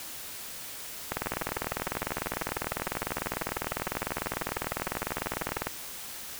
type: two click trains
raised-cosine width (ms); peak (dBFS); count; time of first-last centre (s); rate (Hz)
0.5; -13 / -17; 92 / 57; 1.12-5.67 / 1.26-5.568; 20 / 13
effects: white hiss -41 dBFS RMS until 6.39 s